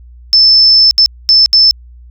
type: tone bursts at uneven times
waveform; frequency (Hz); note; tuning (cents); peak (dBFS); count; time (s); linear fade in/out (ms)
sine; 5274; E8; 0; -3; 4; 0.33-0.91 / 0.98-1.06 / 1.29-1.46 / 1.53-1.71; 0
effects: added 60 Hz sine -33 dBFS peak until 2.1 s